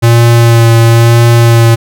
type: tone with vibrato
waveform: square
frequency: 116.4 Hz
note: A#2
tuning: 2 cents flat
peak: -3 dBFS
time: 0.02-1.76 s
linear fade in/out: 20 ms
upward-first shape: sine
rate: 1 Hz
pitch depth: 18 cents each way
effects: none